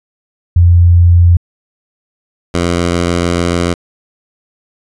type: tone pair in turn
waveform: sine / 10% pulse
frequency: 86.8 / 86.8 Hz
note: F2 / F2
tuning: -10 / -10 cents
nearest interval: unison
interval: 0 cents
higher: neither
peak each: -3 dBFS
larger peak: neither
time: 0.56-1.37 / 2.54-3.74 s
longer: second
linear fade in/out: 5 ms
effects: resampled to 22050 Hz